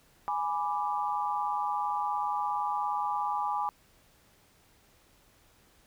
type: chord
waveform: sine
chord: G# diminished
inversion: none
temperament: equal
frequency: 830.6 / 987.8 / 1174.7 Hz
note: G#5 / B5 / D6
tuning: 0 / 0 / 0 cents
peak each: -31 / -33 / -34 dBFS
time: 0.28-3.69 s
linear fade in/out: 0 ms
effects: pink hiss -63 dBFS RMS until 5.86 s